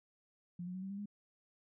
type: tone with pitch steps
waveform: sine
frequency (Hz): 175.6 / 181.16 / 186.9 / 192.83 / 198.93 / 205.2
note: F3 / F#3 / F#3 / G3 / G3 / G#3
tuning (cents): +10 / -36 / +18 / -28 / +26 / -21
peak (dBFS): -40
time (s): 0.59-1.058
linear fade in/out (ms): 5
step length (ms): 78
effects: none

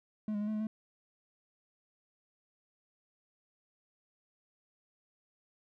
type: tone with pitch steps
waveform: triangle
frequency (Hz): 213.6 / 205.9 / 209.4 / 216.2 / 213.1 / 217.9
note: G#3 / G#3 / G#3 / A3 / G#3 / A3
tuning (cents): +49 / -15 / +15 / -30 / +45 / -17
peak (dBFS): -30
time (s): 0.28-0.67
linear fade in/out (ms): 2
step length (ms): 65
effects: none

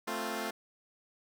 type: chord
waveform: 10% pulse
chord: F major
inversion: first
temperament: equal with one note detuned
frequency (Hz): 220.6 / 261.6 / 349.2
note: A3 / C4 / F4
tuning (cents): +5 / 0 / 0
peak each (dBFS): -29 / -32 / -30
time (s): 0.07-0.51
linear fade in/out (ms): 10
effects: none

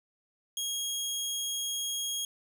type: tone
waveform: 20% pulse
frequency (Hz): 3279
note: G#7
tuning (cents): -23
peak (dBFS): -26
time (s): 0.57-2.25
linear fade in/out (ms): 2
effects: none

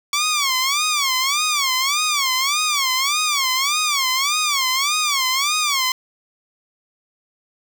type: tone with vibrato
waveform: 10% pulse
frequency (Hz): 1129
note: C#6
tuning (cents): +31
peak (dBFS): -9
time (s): 0.13-5.92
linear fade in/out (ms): 2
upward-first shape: sine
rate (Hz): 1.7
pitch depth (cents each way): 170
effects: none

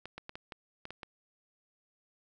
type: clicks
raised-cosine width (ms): 0.3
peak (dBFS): -26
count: 8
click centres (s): 0.056 / 0.18 / 0.294 / 0.355 / 0.522 / 0.854 / 0.906 / 1.032
effects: none

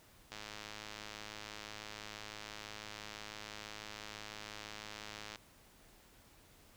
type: click train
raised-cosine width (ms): 0.2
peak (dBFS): -28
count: 535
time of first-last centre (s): 0.32-5.358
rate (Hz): 106
effects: pink hiss -63 dBFS RMS until 6.76 s

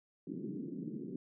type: band-pass noise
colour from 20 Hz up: pink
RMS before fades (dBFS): -42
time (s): 0.27-1.16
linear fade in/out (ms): 2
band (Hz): 160 to 370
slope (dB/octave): 48
effects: none

